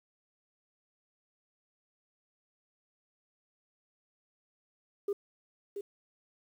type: tone with echo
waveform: sine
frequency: 403.2 Hz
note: G4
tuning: 49 cents sharp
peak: -27 dBFS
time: 5.08-5.13 s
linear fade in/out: 5 ms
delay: 680 ms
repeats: 1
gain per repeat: -8 dB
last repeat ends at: 5.81 s
effects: tanh soft clip ceiling -26 dBFS + 10-bit